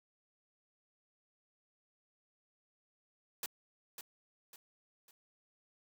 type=noise with echo; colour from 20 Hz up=white; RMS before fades=-39 dBFS; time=3.43-3.46 s; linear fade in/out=2 ms; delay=550 ms; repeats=3; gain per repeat=-8 dB; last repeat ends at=5.11 s; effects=high-pass 200 Hz 12 dB/octave